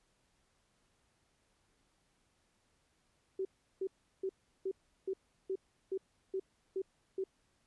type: tone bursts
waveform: sine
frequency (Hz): 382.3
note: G4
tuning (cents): -43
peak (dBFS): -33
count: 10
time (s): 3.39-7.24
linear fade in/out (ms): 5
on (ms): 61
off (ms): 360
effects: pink hiss -75 dBFS RMS until 7.66 s + resampled to 24000 Hz